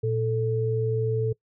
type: tone pair together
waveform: sine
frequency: 116.54 / 440 Hz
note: A#2 / A4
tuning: 0 / 0 cents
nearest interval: octave + major seventh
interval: 2300 cents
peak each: -25 dBFS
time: 0.03-1.33 s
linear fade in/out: 10 ms
effects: noise-tail reverb RT60 0.1 s tail -23 dB re dry